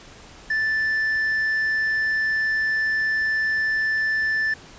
triangle tone, 1760 Hz, A6, in tune, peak -18 dBFS, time 0.5-4.54 s, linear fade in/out 5 ms, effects pink hiss -45 dBFS RMS until 4.78 s + resampled to 16000 Hz

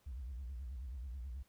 sine tone with vibrato, 63.8 Hz, C2, 43 cents flat, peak -40 dBFS, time 0.06-1.43 s, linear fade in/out 10 ms, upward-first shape sine, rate 9.3 Hz, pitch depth 190 cents each way, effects tanh soft clip ceiling -39 dBFS + pink hiss -73 dBFS RMS until 1.48 s

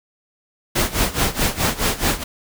pink noise with tremolo, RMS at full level -17 dBFS, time 0.75-2.24 s, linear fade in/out 10 ms, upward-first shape sine, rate 4.7 Hz, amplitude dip 85%, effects none

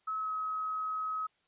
sine tone with pitch glide, 1289 to 1274.9 Hz, E6 to D#6, -39 to +42 cents, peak -32 dBFS, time 0.07-1.27 s, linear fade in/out 10 ms, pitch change -19 cents, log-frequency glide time 0.19-0.32 s, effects white hiss -73 dBFS RMS until 1.47 s + resampled to 8000 Hz

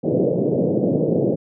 white band-pass noise, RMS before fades -19 dBFS, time 0.03-1.36 s, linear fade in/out 20 ms, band 120 to 550 Hz, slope 48 dB/octave, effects none

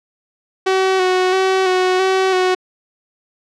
sawtooth tone with vibrato, 374 Hz, F#4, 19 cents sharp, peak -9 dBFS, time 0.66-2.55 s, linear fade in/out 10 ms, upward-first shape square, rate 1.5 Hz, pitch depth 24 cents each way, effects low-pass 5000 Hz 12 dB/octave

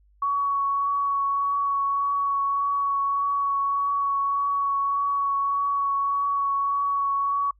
sine tone with vibrato, 1120 Hz, C#6, 18 cents sharp, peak -21 dBFS, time 0.22-7.51 s, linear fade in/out 5 ms, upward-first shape triangle, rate 1.7 Hz, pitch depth 13 cents each way, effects noise-tail reverb RT60 0.1 s tail -26 dB re dry + added 50 Hz sine -56 dBFS peak until 7.59 s

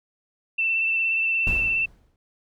sine tone with vibrato, 2670 Hz, E7, 22 cents sharp, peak -20 dBFS, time 0.58-1.86 s, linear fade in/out 10 ms, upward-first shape sine, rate 17 Hz, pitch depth 22 cents each way
brown noise with exponential decay, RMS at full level -26 dBFS, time 1.47-2.16 s, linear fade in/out 2 ms, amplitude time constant 150 ms
effects none

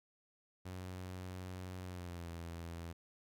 sawtooth tone with pitch glide, 91.9 to 84.27 Hz, F#2 to E2, -11 to +39 cents, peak -40 dBFS, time 0.65-2.93 s, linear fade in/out 10 ms, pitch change -150 cents, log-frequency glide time 1.83-2.3 s, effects none

